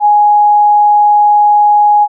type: tone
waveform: sine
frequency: 832 Hz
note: G#5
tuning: 3 cents sharp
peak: -4 dBFS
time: 0-2.08 s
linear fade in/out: 50 ms
effects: none